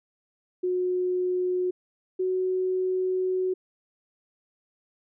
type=tone pair in turn; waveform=sine; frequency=363.7 / 371.1 Hz; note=F#4 / F#4; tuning=-30 / +5 cents; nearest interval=unison; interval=35 cents; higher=second; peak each=-23 dBFS; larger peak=neither; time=0.63-1.71 / 2.19-3.54 s; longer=second; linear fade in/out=10 ms; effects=none